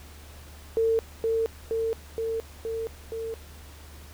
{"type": "tone with echo", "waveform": "sine", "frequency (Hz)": 451.3, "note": "A4", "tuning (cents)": 44, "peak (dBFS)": -20, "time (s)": [0.77, 0.99], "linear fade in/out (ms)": 0, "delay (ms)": 470, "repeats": 5, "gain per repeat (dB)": -2, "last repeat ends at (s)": 3.34, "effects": ["added 74 Hz sine -45 dBFS peak until 4.13 s", "pink hiss -50 dBFS RMS until 4.13 s"]}